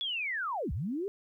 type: linear two-way sweep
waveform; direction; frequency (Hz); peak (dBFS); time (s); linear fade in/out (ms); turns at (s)
sine; down then up; 3450 to 56 to 418.6; -31; 0.01-1.08; 0; 0.72
effects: 12-bit